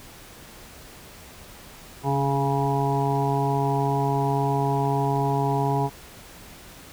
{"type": "harmonic tone with a mistuned harmonic", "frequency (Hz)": 138.59, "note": "C#3", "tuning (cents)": 0, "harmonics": [1, 2, 3, 5, 6, 7], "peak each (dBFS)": [-24, -30, -28, -30, -28, -29], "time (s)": [2.03, 5.9], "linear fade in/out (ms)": 50, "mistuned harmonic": 2, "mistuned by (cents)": 24, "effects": ["pink hiss -45 dBFS RMS until 6.92 s"]}